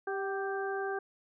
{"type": "harmonic tone with a mistuned harmonic", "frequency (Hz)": 393, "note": "G4", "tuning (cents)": 4, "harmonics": [1, 2, 3, 4], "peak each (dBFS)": [-34, -38, -44, -39], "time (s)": [0.07, 0.99], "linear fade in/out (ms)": 5, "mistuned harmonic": 2, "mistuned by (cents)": -33, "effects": []}